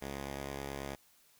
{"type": "tone pair together", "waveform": "5% pulse", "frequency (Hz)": [69.3, 208.6], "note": ["C#2", "G#3"], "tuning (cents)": [0, 8], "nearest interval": "octave + perfect fifth", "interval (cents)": 1908, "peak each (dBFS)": [-28, -39], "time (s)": [0.01, 0.96], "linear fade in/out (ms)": 20, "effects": ["white hiss -66 dBFS RMS until 1.39 s"]}